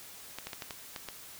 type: clicks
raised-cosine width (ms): 0.2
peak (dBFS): -21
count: 7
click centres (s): 0.386 / 0.47 / 0.532 / 0.622 / 0.708 / 0.962 / 1.087
effects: white hiss -49 dBFS RMS until 1.39 s